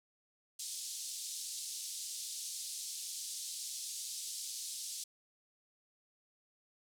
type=band-pass noise; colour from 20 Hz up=white; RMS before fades=-43 dBFS; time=0.59-5.04 s; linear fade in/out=5 ms; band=3900 to 9600 Hz; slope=24 dB/octave; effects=none